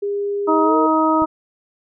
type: tone with pitch glide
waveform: sine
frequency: 404.9 to 459.8 Hz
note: G#4 to A#4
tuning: -44 to -24 cents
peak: -19 dBFS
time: 0.02-0.87 s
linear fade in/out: 10 ms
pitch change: +220 cents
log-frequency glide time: 0.63-0.76 s
type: harmonic tone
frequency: 315.7 Hz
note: D#4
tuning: 25 cents sharp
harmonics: 1 / 2 / 3 / 4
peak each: -17 / -21 / -19 / -19 dBFS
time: 0.47-1.26 s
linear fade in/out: 20 ms
type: click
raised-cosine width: 5 ms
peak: -22 dBFS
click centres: 1.221 s
effects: none